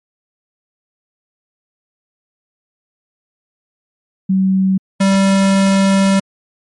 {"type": "tone pair in turn", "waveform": ["sine", "square"], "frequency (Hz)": [190.3, 194.64], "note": ["F#3", "G3"], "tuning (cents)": [49, -12], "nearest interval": "unison", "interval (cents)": 39, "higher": "second", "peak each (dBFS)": -10, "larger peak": "neither", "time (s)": [[4.29, 4.78], [5, 6.2]], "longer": "second", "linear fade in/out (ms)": 10, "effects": ["MP3 48 kbps"]}